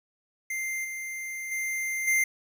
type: tone with level steps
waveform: square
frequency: 2093 Hz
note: C7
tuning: in tune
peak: -30 / -34 / -29 / -22 dBFS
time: 0.5-2.24 s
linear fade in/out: 5 ms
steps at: 0.84 / 1.51 / 2.07 s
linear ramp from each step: 10 ms
effects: 10-bit